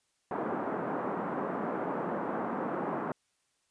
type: band-pass noise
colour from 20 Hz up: pink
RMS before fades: -34 dBFS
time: 0.31-3.12 s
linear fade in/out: 2 ms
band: 200 to 1300 Hz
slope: 24 dB/octave
effects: white hiss -75 dBFS RMS until 3.7 s + resampled to 22050 Hz